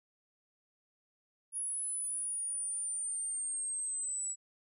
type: linear sweep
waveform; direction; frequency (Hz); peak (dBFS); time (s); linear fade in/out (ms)
sine; down; 10390 to 7810; -34; 1.52-4.36; 50
effects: none